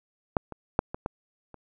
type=clicks; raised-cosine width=1 ms; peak=-8 / -24 / -6 / -19 / -15 / -30 dBFS; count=6; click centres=0.368 / 0.523 / 0.791 / 0.945 / 1.061 / 1.543 s; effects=none